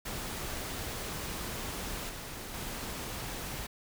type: noise with level steps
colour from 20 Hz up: pink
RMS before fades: -38 / -42 / -39 dBFS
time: 0.05-3.67 s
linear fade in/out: 10 ms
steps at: 2.09 / 2.54 s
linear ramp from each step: 2 ms
effects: none